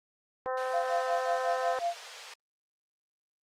harmonic tone, 257.8 Hz, C4, 26 cents flat, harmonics 2 / 3 / 4 / 5 / 6 / 7, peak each -32 / -36 / -38 / -40 / -42 / -43 dBFS, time 0.46-1.79 s, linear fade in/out 0 ms
white high-pass noise, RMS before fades -41 dBFS, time 0.57-2.34 s, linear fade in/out 5 ms, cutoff 430 Hz, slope 96 dB/octave
sine tone with tremolo, 690 Hz, F5, 21 cents flat, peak -26 dBFS, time 0.73-1.95 s, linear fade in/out 10 ms, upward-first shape sine, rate 5.5 Hz, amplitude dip 100%
effects low-pass 5000 Hz 12 dB/octave + Opus 24 kbps

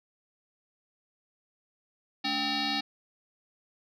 sine tone with frequency modulation, 2299 Hz, D7, 37 cents flat, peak -26 dBFS, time 2.24-2.81 s, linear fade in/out 10 ms, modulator 503 Hz, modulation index 4.7, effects tanh soft clip ceiling -22 dBFS

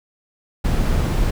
brown noise, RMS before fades -18 dBFS, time 0.64-1.31 s, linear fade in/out 10 ms, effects none

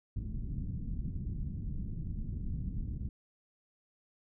pink low-pass noise, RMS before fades -37 dBFS, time 0.16-3.09 s, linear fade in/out 5 ms, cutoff 210 Hz, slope 24 dB/octave, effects none

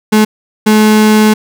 35% pulse tone bursts at uneven times, 214.7 Hz, A3, 42 cents flat, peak -3 dBFS, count 2, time 0.12-0.25 / 0.66-1.34 s, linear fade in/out 10 ms, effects none

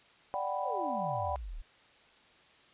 sine chord, G major seventh, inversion second, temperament equal, 587.3 / 740 / 784 / 987.8 Hz, D5 / F#5 / G5 / B5, 0 / 0 / 0 / 0 cents, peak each -37 dBFS, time 0.34-1.36 s, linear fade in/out 0 ms
sine exponential sweep, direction down, 614 to 31 Hz, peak -38 dBFS, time 0.62-1.62 s, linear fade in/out 10 ms
effects white hiss -61 dBFS RMS until 2.73 s + resampled to 8000 Hz

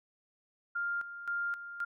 sine tone with tremolo, 1400 Hz, F6, 4 cents sharp, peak -31 dBFS, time 0.75-1.85 s, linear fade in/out 10 ms, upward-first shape square, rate 1.9 Hz, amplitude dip 70%, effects none

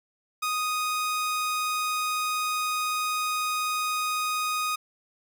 sawtooth tone, 1244.5 Hz, D#6, in tune, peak -22 dBFS, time 0.42-4.76 s, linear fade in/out 10 ms, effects none

